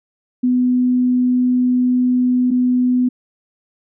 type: tone pair in turn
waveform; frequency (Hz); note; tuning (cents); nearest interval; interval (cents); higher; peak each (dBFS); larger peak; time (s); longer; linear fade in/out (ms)
sine; 249.9 / 249.9; B3 / B3; +21 / +21; unison; 0; neither; -12; neither; 0.43-2.51 / 2.51-3.09; first; 10
effects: none